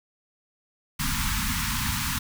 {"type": "band-stop noise", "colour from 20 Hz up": "pink", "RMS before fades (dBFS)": -27, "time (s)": [0.99, 2.19], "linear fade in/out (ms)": 10, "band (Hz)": [270, 880], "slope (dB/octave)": 96, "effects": []}